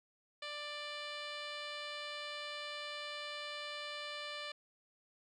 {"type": "tone with low-pass filter", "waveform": "10% pulse", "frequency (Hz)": 590, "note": "D5", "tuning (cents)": 8, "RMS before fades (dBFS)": -44, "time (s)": [0.42, 4.52], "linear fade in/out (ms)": 5, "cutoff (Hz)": 4800, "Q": 2.1, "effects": []}